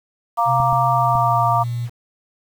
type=chord; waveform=sine; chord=Bb major; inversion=second; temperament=equal; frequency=698.5 / 932.3 / 1174.7 Hz; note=F5 / Bb5 / D6; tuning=0 / 0 / 0 cents; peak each=-19 dBFS; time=0.37-1.64 s; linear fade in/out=20 ms
type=tone with pitch glide; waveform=sine; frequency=128.1 to 119.52 Hz; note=C3 to A#2; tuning=-36 to +44 cents; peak=-21 dBFS; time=0.45-1.9 s; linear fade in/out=50 ms; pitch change=-120 cents; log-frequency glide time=0.89-1.44 s
type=clicks; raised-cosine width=5 ms; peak=-17 dBFS; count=3; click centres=0.601 / 0.728 / 1.153 s
effects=7-bit